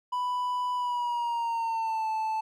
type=tone with pitch glide; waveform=triangle; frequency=991 to 877.8 Hz; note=B5 to A5; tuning=+6 to -4 cents; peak=-25 dBFS; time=0.12-2.41 s; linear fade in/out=10 ms; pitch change=-210 cents; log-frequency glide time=0.75-2.08 s; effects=none